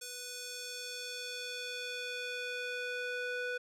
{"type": "tone with band-pass filter sweep", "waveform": "square", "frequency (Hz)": 493.9, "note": "B4", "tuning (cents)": 0, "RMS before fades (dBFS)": -40, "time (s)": [0.01, 3.58], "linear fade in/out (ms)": 10, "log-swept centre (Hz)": [7700, 1500], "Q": 1.1, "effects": []}